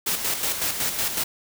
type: noise with tremolo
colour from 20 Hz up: white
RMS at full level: -24 dBFS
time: 0.06-1.24 s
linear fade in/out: 10 ms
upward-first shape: square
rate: 5.4 Hz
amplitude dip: 50%
effects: none